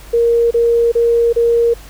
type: tone bursts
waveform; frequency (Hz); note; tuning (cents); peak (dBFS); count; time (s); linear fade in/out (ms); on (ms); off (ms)
sine; 468; A#4; +7; -9; 4; 0.13-1.74; 10; 380; 30
effects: added 50 Hz sine -35 dBFS peak until 1.89 s + pink hiss -40 dBFS RMS until 1.89 s